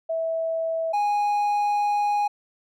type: tone pair in turn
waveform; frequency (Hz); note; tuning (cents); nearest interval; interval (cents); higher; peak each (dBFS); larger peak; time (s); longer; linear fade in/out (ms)
sine / triangle; 653 / 825.6; E5 / G#5; -17 / -10; major third; 407; second; -23 / -18; second; 0.09-0.93 / 0.93-2.28; second; 10
effects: none